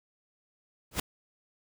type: noise with exponential growth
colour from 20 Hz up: pink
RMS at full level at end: -23 dBFS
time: 0.91-1 s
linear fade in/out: 5 ms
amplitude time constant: 19 ms
effects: none